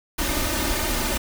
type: noise with comb filter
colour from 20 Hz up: pink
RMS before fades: -24 dBFS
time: 0.18-1.18 s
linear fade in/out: 10 ms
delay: 3.3 ms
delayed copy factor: +0.75
effects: none